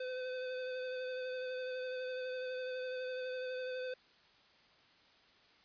square tone with vibrato, 509 Hz, C5, 48 cents flat, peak -39 dBFS, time 0-3.94 s, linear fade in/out 5 ms, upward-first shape sine, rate 12 Hz, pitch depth 17 cents each way, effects white hiss -65 dBFS RMS until 5.64 s + resampled to 11025 Hz

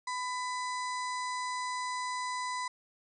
harmonic tone with a mistuned harmonic, 1000 Hz, B5, 21 cents sharp, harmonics 1 / 2 / 4 / 5 / 6 / 7 / 8 / 9, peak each -34 / -40 / -46 / -48 / -50 / -51 / -52 / -53 dBFS, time 0.07-2.68 s, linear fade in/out 5 ms, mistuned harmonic 5, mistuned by -22 cents, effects none

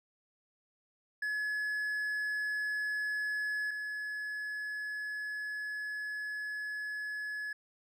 triangle tone pair in turn, 1700 / 1700 Hz, G#6 / G#6, +40 / +40 cents, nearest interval unison, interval 0 cents, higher neither, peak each -30 / -34 dBFS, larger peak first, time 1.22-3.71 / 3.71-7.53 s, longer second, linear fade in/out 5 ms, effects none

